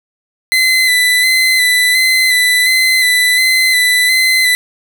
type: tone with vibrato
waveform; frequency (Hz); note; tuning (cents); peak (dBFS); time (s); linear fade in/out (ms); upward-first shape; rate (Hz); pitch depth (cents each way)
30% pulse; 2019; B6; +38; -6; 0.52-4.55; 0; square; 1.4; 24
effects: none